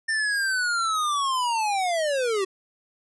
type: linear sweep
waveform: square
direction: down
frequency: 1803 to 370 Hz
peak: -23 dBFS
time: 0.08-2.45 s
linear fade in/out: 10 ms
effects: resampled to 24000 Hz